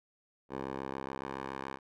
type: tone with band-pass filter sweep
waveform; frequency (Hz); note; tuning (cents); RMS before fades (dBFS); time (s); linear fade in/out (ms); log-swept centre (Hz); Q
10% pulse; 67.1; C2; +44; -40; 0.49-1.79; 50; 620 to 1100; 0.98
effects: none